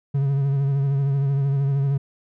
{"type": "tone with vibrato", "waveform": "triangle", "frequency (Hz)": 138.59, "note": "C#3", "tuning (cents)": 0, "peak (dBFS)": -16, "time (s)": [0.14, 1.98], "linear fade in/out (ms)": 10, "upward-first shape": "triangle", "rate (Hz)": 13, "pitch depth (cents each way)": 48, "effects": []}